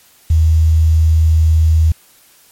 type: tone with quantisation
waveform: sine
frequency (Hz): 79.8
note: D#2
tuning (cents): +44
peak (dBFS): -7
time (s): 0.3-1.92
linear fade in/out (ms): 5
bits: 6
effects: white hiss -48 dBFS RMS until 2.51 s + MP3 64 kbps